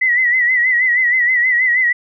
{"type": "tone with vibrato", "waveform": "sine", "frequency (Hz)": 1975.5, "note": "B6", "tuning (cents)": 0, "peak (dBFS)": -11, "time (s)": [0.01, 1.93], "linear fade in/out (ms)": 10, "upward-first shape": "sine", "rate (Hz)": 6.3, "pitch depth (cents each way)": 75, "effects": []}